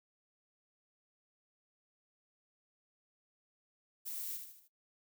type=noise with echo; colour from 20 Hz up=violet; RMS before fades=-42 dBFS; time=4.05-4.38 s; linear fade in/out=20 ms; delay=76 ms; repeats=4; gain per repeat=-6 dB; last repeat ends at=4.684 s; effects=noise-tail reverb RT60 0.1 s tail -19 dB re dry